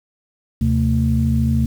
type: tone cluster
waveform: sine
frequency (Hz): 76.3 / 129.5 / 224.9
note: D#2 / C3 / A3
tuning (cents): -33 / -17 / +38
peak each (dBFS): -18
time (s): 0.61-1.66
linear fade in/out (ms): 5
effects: tanh soft clip ceiling -5 dBFS + 7-bit